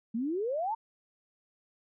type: exponential sweep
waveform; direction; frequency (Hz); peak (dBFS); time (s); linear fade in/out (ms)
sine; up; 215.5 to 937; -29; 0.14-0.75; 10
effects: none